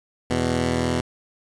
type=tone pair together; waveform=10% pulse; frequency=82.9 / 124.21 Hz; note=E2 / B2; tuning=+10 / +10 cents; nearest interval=perfect fifth; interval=700 cents; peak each=-16 dBFS; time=0.3-1.01 s; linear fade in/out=5 ms; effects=resampled to 22050 Hz